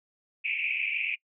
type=band-pass noise; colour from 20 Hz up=pink; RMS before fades=-30 dBFS; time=0.44-1.16 s; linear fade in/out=20 ms; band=2300 to 2600 Hz; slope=96 dB/octave; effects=noise-tail reverb RT60 0.1 s tail -24 dB re dry